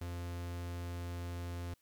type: tone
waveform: 45% pulse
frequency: 87.1 Hz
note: F2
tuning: 4 cents flat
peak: -39 dBFS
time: 0.01-1.74 s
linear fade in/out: 5 ms
effects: white hiss -75 dBFS RMS until 1.81 s